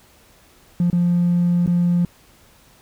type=tone with dropouts; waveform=triangle; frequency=174.61 Hz; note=F3; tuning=in tune; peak=-11 dBFS; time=0.8-2.05 s; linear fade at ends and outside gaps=2 ms; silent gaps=0.901-0.929 / 1.662-1.675 s; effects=tanh soft clip ceiling -11 dBFS + pink hiss -52 dBFS RMS until 2.81 s